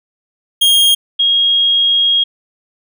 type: tone pair in turn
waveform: 45% pulse / sine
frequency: 3243 / 3271 Hz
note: G#7 / G#7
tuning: -42 / -27 cents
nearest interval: unison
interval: 15 cents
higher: second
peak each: -7 / -9 dBFS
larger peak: first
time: 0.61-0.95 / 1.19-2.24 s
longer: second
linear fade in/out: 10 ms
effects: none